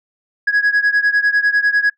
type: beating tone pair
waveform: sine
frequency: 1661.2 / 1671.2 Hz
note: G#6 / G#6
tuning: 0 / +10 cents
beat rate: 10 Hz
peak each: -12 / -14 dBFS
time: 0.47-1.9 s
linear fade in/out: 10 ms
effects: noise-tail reverb RT60 0.1 s tail -21 dB re dry + tanh soft clip ceiling -9 dBFS